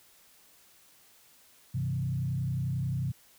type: tone with frequency modulation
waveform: sine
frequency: 131.7 Hz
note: C3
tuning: 12 cents sharp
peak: -28 dBFS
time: 1.74-3.12 s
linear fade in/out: 10 ms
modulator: 31.2 Hz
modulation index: 1
effects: white hiss -60 dBFS RMS until 3.38 s